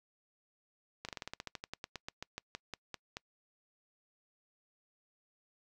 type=slowing click train; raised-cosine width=0.2 ms; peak=-23 dBFS; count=21; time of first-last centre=1.05-3.169 s; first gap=37 ms; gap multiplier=1.1; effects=noise-tail reverb RT60 0.1 s tail -26 dB re dry